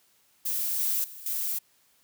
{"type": "noise with level steps", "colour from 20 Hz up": "violet", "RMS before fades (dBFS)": [-29, -27, -44, -30], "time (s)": [0.45, 1.59], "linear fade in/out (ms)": 10, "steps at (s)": [0.79, 1.04, 1.26], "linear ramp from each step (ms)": 2, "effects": ["white hiss -65 dBFS RMS until 2.03 s", "high-pass 60 Hz 12 dB/octave"]}